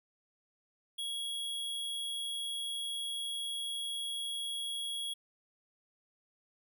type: tone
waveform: square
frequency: 3322 Hz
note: G#7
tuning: in tune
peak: -36 dBFS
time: 0.98-5.14 s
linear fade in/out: 10 ms
effects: none